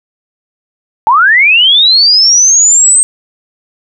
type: linear sweep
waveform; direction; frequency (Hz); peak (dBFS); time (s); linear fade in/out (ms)
sine; up; 840 to 8372; -3; 1.07-3.03; 0
effects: none